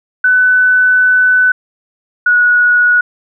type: tone pair in turn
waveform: sine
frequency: 1500 / 1460.7 Hz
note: F#6 / F#6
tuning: +23 / -23 cents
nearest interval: unison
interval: 46 cents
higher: first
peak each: -6 dBFS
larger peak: neither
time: 0.24-1.52 / 2.26-3.01 s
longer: first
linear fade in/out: 5 ms
effects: none